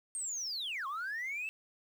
sine linear two-way sweep, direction down then up, 8690 to 1046.5 to 2681 Hz, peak -34 dBFS, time 0.15-1.49 s, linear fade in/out 0 ms, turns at 0.87 s, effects tanh soft clip ceiling -32 dBFS + 10-bit

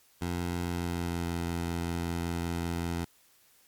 15% pulse tone with pitch glide, 87.31 to 85.27 Hz, F2 to F2, 0 to -41 cents, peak -24 dBFS, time 0.21-3.05 s, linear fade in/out 10 ms, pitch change -41 cents, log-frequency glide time 0.62-1.35 s, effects white hiss -63 dBFS RMS until 3.67 s + MP3 96 kbps

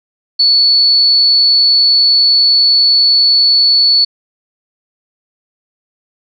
sine tone, 4435 Hz, C#8, in tune, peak -6 dBFS, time 0.39-4.05 s, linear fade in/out 10 ms, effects none

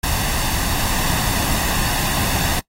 pink noise with comb filter, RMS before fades -20 dBFS, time 0.03-2.6 s, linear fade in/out 10 ms, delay 1.1 ms, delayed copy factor +0.5, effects noise-tail reverb RT60 0.1 s tail -21 dB re dry + AAC 48 kbps

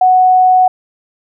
sine tone, 740 Hz, F#5, in tune, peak -5 dBFS, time 0.01-0.68 s, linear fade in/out 5 ms, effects none

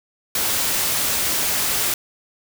white noise, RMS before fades -21 dBFS, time 0.35-1.94 s, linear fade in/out 2 ms, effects none

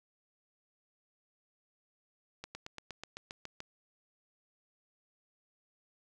slowing click train, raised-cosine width 0.2 ms, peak -25 dBFS, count 10, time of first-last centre 2.44-3.604 s, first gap 110 ms, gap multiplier 1.04, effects none

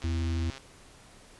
click train, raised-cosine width 0.2 ms, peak -26 dBFS, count 76, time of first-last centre 0.02-0.58 s, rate 134 Hz
harmonic tone, 82.9 Hz, E2, 10 cents sharp, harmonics 1 / 3 / 4, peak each -27 / -37 / -39 dBFS, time 0.04-0.5 s, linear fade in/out 0 ms
effects pink hiss -54 dBFS RMS until 1.39 s + resampled to 24000 Hz

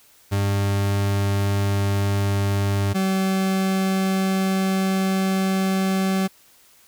40% pulse tone pair in turn, 99.8 / 190.81 Hz, G2 / G3, +32 / -46 cents, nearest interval major seventh, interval 1122 cents, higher second, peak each -18 dBFS, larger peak neither, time 0.31-2.94 / 2.94-6.28 s, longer second, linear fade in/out 20 ms, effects white hiss -54 dBFS RMS until 6.87 s

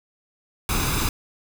pink noise with comb filter, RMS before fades -23 dBFS, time 0.69-1.09 s, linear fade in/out 2 ms, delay 0.8 ms, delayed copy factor +0.6, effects none

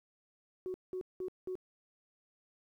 sine tone bursts, 370 Hz, F#4, in tune, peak -35 dBFS, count 4, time 0.66-1.554 s, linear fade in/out 0 ms, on 81 ms, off 190 ms, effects tanh soft clip ceiling -31 dBFS + 12-bit

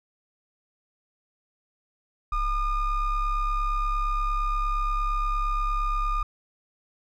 triangle ring-modulated tone, 622.3 Hz, D#5, in tune, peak -18 dBFS, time 2.32-6.23 s, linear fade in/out 5 ms, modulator 588 Hz, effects none

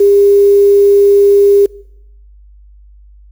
sine tone with quantisation, 402.4 Hz, G4, 45 cents sharp, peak -4 dBFS, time 0-1.66 s, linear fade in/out 5 ms, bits 5, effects noise-tail reverb RT60 0.8 s tail -23 dB re dry + added 50 Hz sine -37 dBFS peak until 3.31 s

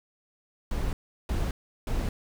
brown noise bursts, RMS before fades -28 dBFS, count 3, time 0.71-2.09 s, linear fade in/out 2 ms, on 220 ms, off 360 ms, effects none

